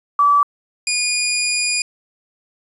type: tone pair in turn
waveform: sine / 15% pulse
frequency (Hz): 1153 / 2443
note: D6 / D#7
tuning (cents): -32 / -32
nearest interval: octave + minor second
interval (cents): 1300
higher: second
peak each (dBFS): -10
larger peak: neither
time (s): 0.19-0.43 / 0.87-1.82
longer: second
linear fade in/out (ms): 2
effects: resampled to 24000 Hz + 8-bit